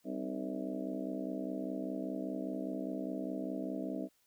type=harmonic tone with a mistuned harmonic; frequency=65 Hz; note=C2; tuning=11 cents flat; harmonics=3 / 4 / 5 / 6 / 7 / 8 / 9 / 10; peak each=-43 / -40 / -41 / -50 / -48 / -51 / -48 / -45 dBFS; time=0.04-4.09 s; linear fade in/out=50 ms; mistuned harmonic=5; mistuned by=-85 cents; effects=white hiss -73 dBFS RMS until 4.26 s